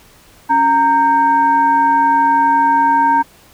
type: tone with frequency modulation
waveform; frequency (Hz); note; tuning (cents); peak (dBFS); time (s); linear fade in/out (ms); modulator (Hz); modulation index
sine; 925; A#5; -14; -9; 0.49-3.23; 20; 647; 0.52
effects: pink hiss -46 dBFS RMS until 3.53 s